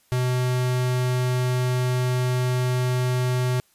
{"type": "tone", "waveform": "square", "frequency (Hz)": 125.9, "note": "B2", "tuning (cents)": 34, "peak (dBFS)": -21, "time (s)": [0.12, 3.6], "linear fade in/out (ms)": 0, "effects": ["white hiss -62 dBFS RMS until 3.74 s", "resampled to 32000 Hz"]}